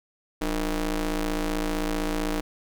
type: ring-modulated tone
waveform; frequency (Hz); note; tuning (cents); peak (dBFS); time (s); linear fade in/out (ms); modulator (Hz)
sawtooth; 163.8; E3; -11; -18; 0.41-2.41; 10; 136
effects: none